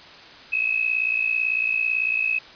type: tone pair together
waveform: sine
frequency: 2540 / 2598 Hz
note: D#7 / E7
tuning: +35 / -26 cents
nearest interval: unison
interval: 39 cents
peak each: -23 dBFS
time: 0.52-2.39 s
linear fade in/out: 10 ms
effects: white hiss -44 dBFS RMS until 2.55 s + resampled to 11025 Hz